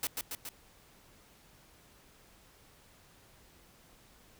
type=noise with echo; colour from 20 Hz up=white; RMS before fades=-33 dBFS; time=0.03-0.07 s; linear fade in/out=2 ms; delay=140 ms; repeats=3; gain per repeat=-3 dB; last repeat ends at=0.49 s; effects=pink hiss -61 dBFS RMS until 4.39 s